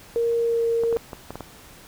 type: tone with pitch glide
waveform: sine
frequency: 466.2 to 462.2 Hz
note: A#4 to A#4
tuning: 0 to -15 cents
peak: -19 dBFS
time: 0.16-0.97 s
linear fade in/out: 0 ms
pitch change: -15 cents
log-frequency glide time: 0.39-0.65 s
type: clicks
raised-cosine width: 1 ms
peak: -19 dBFS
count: 7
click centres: 0.836 / 0.927 / 0.965 / 1.132 / 1.306 / 1.356 / 1.407 s
effects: pink hiss -47 dBFS RMS until 1.87 s